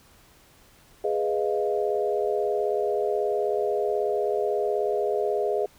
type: chord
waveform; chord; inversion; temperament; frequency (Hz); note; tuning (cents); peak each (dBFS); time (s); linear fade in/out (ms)
sine; F half-diminished seventh; first; equal; 415.3 / 493.9 / 622.3 / 698.5; Ab4 / Cb5 / Eb5 / F5; 0 / 0 / 0 / 0; -25 / -30 / -29 / -31; 1.04-5.66; 5
effects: pink hiss -56 dBFS RMS until 5.78 s